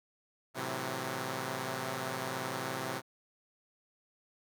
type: chord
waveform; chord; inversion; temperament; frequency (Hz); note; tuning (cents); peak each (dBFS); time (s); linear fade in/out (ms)
5% pulse; F# half-diminished seventh; first; equal; 110 / 130.81 / 164.81 / 185; A2 / C3 / E3 / F#3; 0 / 0 / 0 / 0; -32 / -26 / -32 / -31; 0.54-3.02; 50
effects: none